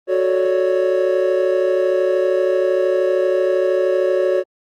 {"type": "chord", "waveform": "triangle", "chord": "D major seventh", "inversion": "first", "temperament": "equal with one note detuned", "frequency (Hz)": [370, 438.2, 554.4, 587.3], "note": ["F#4", "A4", "C#5", "D5"], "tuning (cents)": [0, -7, 0, 0], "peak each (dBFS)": [-16, -22, -16, -22], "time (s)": [0.07, 4.44], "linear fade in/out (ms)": 50, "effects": ["Opus 24 kbps"]}